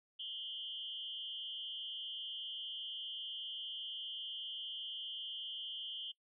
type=tone with amplitude modulation; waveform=sine; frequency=3136 Hz; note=G7; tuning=in tune; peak=-37 dBFS; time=0.19-6.12 s; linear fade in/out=10 ms; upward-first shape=sine; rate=245 Hz; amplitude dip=95%; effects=noise-tail reverb RT60 0.1 s tail -21 dB re dry